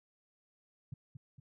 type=tone with echo; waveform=sine; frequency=132.3 Hz; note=C3; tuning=20 cents sharp; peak=-38 dBFS; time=0.92-0.94 s; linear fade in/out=5 ms; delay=230 ms; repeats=2; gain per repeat=-6 dB; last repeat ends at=1.4 s; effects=none